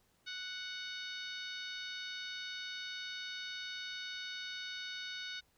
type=harmonic tone with a mistuned harmonic; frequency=740 Hz; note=F#5; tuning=in tune; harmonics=2 / 3 / 4 / 5 / 6 / 7 / 8; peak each=-46 / -50 / -50 / -45 / -50 / -57 / -58 dBFS; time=0.26-5.41 s; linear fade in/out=20 ms; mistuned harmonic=8; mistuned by=+28 cents; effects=pink hiss -73 dBFS RMS until 5.57 s